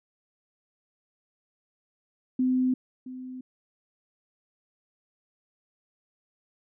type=tone with echo; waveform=sine; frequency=255.7 Hz; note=C4; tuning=40 cents flat; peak=-21 dBFS; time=2.39-2.74 s; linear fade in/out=5 ms; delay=670 ms; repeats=1; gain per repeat=-15 dB; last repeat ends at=3.41 s; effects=none

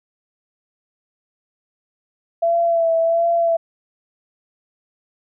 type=tone with vibrato; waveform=sine; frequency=669 Hz; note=E5; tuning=25 cents sharp; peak=-14 dBFS; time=2.42-3.57 s; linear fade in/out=10 ms; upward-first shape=sine; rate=1.4 Hz; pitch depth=30 cents each way; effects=none

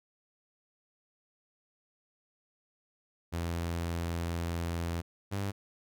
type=tone pair in turn; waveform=sawtooth; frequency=84.7 / 99.38 Hz; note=E2 / G2; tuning=+48 / +24 cents; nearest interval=minor third; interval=276 cents; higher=second; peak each=-28 dBFS; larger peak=neither; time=3.32-5.02 / 5.31-5.52 s; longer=first; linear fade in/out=20 ms; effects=none

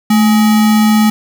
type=tone with sample-and-hold; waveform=sine; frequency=217 Hz; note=A3; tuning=24 cents flat; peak=-6 dBFS; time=0.1-1.1 s; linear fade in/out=5 ms; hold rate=1050 Hz; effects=none

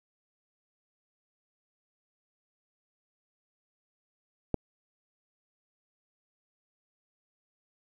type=click; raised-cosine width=2 ms; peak=-13 dBFS; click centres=4.543 s; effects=9-bit

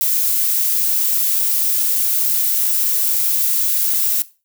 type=noise; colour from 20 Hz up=violet; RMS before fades=-17 dBFS; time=0.01-4.22 s; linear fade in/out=0 ms; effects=noise-tail reverb RT60 0.3 s tail -17 dB re dry

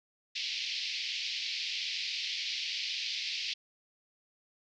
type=band-pass noise; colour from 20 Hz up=white; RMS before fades=-36 dBFS; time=0.35-3.54 s; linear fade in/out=10 ms; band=2200 to 5100 Hz; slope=48 dB/octave; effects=none

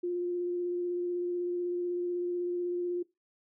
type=tone with vibrato; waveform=sine; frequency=352.8 Hz; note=F4; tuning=18 cents sharp; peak=-29 dBFS; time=0.03-3.03 s; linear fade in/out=10 ms; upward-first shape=square; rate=16 Hz; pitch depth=10 cents each way; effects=noise-tail reverb RT60 0.2 s tail -20 dB re dry

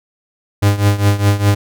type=tone with tremolo; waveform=45% pulse; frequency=101.6 Hz; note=G#2; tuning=38 cents flat; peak=-7 dBFS; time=0.62-1.55 s; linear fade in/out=10 ms; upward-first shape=triangle; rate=4.9 Hz; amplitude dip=85%; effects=none

